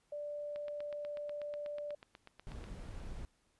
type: tone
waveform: sine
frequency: 587.3 Hz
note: D5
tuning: in tune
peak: -39 dBFS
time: 0.12-1.95 s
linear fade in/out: 5 ms
type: click train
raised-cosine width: 0.3 ms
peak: -35 dBFS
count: 18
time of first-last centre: 0.56-2.641 s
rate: 8.17 Hz
type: noise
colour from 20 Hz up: brown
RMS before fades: -45 dBFS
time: 2.47-3.25 s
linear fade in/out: 0 ms
effects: pink hiss -75 dBFS RMS until 3.59 s + resampled to 24000 Hz